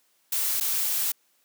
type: noise with dropouts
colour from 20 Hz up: blue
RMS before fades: -26 dBFS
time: 0.32-1.12 s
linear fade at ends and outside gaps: 5 ms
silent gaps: 0.601-0.608 s
effects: white hiss -67 dBFS RMS until 1.44 s + high-pass 200 Hz 12 dB/octave